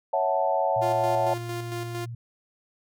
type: chord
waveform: sine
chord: F# minor seventh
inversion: second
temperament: equal with one note detuned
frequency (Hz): 554.4 / 655.8 / 740 / 880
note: C#5 / E5 / F#5 / A5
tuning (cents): 0 / -9 / 0 / 0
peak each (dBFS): -27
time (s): 0.13-1.34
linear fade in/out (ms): 5
type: tone with pitch glide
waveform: sine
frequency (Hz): 116.54 to 117.42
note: A#2 to A#2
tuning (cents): 0 to +13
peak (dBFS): -33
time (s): 0.76-2.15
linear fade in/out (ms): 5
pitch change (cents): +13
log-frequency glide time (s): 0.94-1.36
type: tone with tremolo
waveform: sawtooth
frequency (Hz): 349.2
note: F4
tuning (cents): 0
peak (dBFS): -27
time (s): 0.81-2.06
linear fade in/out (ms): 20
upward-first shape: square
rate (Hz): 4.4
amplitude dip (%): 45
effects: none